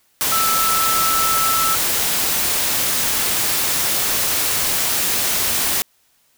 sine tone in noise, 1318 Hz, E6, 1 cent flat, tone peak -18 dBFS, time 0.32-1.75 s, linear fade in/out 0 ms, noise white, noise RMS -19 dBFS, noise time 0.21-5.82 s, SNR -2 dB, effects white hiss -60 dBFS RMS until 6.37 s

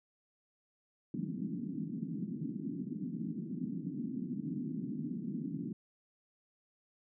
white band-pass noise, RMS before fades -39 dBFS, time 1.14-5.73 s, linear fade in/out 2 ms, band 150 to 290 Hz, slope 48 dB/octave, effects none

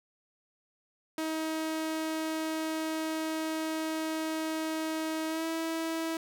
sawtooth tone with pitch glide, 317.3 to 325.5 Hz, D#4 to E4, +34 to -22 cents, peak -27 dBFS, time 1.18-6.17 s, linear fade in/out 2 ms, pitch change +44 cents, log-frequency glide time 5.28-5.45 s, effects none

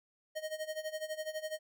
square tone with tremolo, 623 Hz, D#5, 2 cents sharp, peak -35 dBFS, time 0.35-1.59 s, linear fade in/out 20 ms, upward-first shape sine, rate 12 Hz, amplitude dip 85%, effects none

